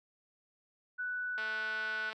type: tone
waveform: sine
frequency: 1485 Hz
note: F#6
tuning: 6 cents sharp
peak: -34 dBFS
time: 0.98-2.11 s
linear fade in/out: 20 ms
type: click train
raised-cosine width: 0.3 ms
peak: -27 dBFS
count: 165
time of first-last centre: 1.38-2.129 s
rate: 219 Hz
effects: high-pass 400 Hz 12 dB/octave